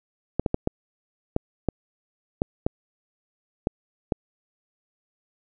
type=clicks; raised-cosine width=2 ms; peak=-8 dBFS; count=10; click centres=0.396 / 0.462 / 0.544 / 0.674 / 1.364 / 1.687 / 2.419 / 2.665 / 3.671 / 4.122 s; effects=none